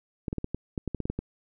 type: clicks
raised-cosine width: 3 ms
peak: -17 dBFS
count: 12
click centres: 0.282 / 0.329 / 0.383 / 0.444 / 0.546 / 0.778 / 0.877 / 0.947 / 1.003 / 1.055 / 1.1 / 1.19 s
effects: none